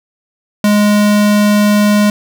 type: tone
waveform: square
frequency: 207.7 Hz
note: G#3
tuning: in tune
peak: -8 dBFS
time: 0.64-2.1 s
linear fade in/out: 2 ms
effects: none

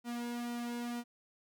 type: tone with flanger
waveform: sawtooth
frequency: 239.1 Hz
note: A#3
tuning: 44 cents sharp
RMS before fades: -39 dBFS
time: 0.04-1.04 s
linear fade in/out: 50 ms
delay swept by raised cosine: 1.8 to 2.6 ms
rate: 2.1 Hz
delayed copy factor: -0.75
effects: none

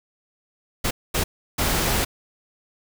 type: noise bursts at uneven times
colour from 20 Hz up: pink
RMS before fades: -22 dBFS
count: 3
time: 0.84-0.91 / 1.14-1.24 / 1.58-2.05 s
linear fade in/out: 10 ms
effects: none

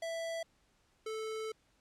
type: tone pair in turn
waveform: square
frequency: 661 / 438.4 Hz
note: E5 / A4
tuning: +5 / -6 cents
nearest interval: perfect fifth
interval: 711 cents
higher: first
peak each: -37 / -38 dBFS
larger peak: first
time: 0.02-0.43 / 1.06-1.52 s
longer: second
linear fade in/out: 5 ms
effects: pink hiss -72 dBFS RMS until 1.8 s + low-pass 9000 Hz 12 dB/octave

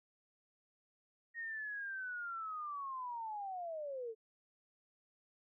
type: linear sweep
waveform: sine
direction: down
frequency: 1873 to 431.3 Hz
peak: -40 dBFS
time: 1.34-4.15 s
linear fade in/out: 50 ms
effects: none

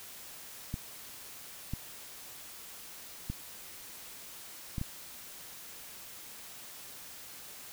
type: clicks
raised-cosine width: 5 ms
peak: -22 dBFS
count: 5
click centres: 0.741 / 1.736 / 3.3 / 4.782 / 4.814 s
effects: white hiss -48 dBFS RMS until 7.72 s

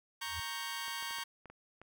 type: chord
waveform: 15% pulse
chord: G diminished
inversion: first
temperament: equal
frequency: 932.3 / 1108.7 / 1568 Hz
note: Bb5 / Db6 / G6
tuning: 0 / 0 / 0 cents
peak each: -36 dBFS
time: 0.21-1.24 s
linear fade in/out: 10 ms
type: tone with exponential growth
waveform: sine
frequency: 83 Hz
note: E2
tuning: 12 cents sharp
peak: -39 dBFS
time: 0.22-0.4 s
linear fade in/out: 5 ms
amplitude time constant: 39 ms
type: clicks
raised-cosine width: 0.5 ms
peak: -37 dBFS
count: 7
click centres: 0.881 / 1.026 / 1.109 / 1.185 / 1.457 / 1.5 / 1.816 s
effects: none

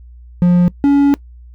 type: tone pair in turn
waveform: triangle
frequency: 176.8 / 282.4 Hz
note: F3 / C#4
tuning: +22 / +32 cents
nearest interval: minor sixth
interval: 810 cents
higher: second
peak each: -5 dBFS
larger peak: neither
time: 0.42-0.68 / 0.84-1.14 s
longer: second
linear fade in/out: 0 ms
effects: noise-tail reverb RT60 0.1 s tail -21 dB re dry + added 60 Hz sine -35 dBFS peak until 1.54 s

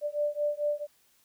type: beating tone pair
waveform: sine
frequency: 587.3 / 591.8 Hz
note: D5 / D5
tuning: 0 / +13 cents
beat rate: 4.5 Hz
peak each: -30 / -30 dBFS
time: 0.01-0.87 s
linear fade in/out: 50 ms
effects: white hiss -66 dBFS RMS until 1.24 s

